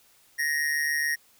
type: tone with amplitude modulation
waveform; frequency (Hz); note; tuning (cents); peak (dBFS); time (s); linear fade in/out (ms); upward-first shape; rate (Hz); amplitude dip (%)
square; 1867; A#6; +2; -22; 0.38-1.16; 20; sine; 147; 65
effects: white hiss -60 dBFS RMS until 1.39 s